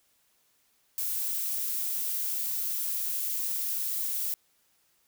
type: noise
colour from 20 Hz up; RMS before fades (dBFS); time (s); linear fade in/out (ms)
violet; -31; 0.98-4.34; 0
effects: white hiss -69 dBFS RMS until 5.07 s